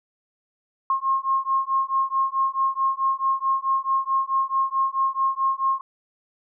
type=beating tone pair; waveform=sine; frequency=1071 / 1075.6 Hz; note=C6 / C6; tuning=+40 / +47 cents; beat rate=4.6 Hz; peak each=-23 dBFS; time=0.9-5.81 s; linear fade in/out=2 ms; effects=none

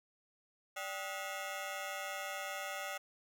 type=ring-modulated tone; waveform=15% pulse; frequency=681 Hz; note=F5; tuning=44 cents flat; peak=-30 dBFS; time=0.76-2.98 s; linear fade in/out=10 ms; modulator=97.4 Hz; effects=none

